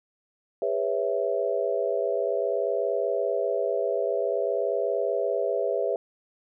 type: chord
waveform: sine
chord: C# minor seventh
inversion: second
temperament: equal with one note detuned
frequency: 406.1 / 493.9 / 554.4 / 659.3 Hz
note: G#4 / B4 / C#5 / E5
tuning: -39 / 0 / 0 / 0 cents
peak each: -29 dBFS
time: 0.62-5.96 s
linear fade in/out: 2 ms
effects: none